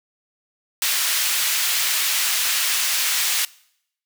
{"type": "high-pass noise", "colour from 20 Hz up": "pink", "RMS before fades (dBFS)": -21, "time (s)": [0.82, 3.45], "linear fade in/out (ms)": 2, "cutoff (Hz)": 2200, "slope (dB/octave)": 12, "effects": ["noise-tail reverb RT60 0.7 s tail -22 dB re dry"]}